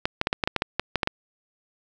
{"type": "clicks", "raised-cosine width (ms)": 0.3, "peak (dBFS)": -6, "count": 12, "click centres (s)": [0.055, 0.214, 0.271, 0.329, 0.438, 0.475, 0.563, 0.621, 0.796, 0.957, 1.032, 1.074], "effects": []}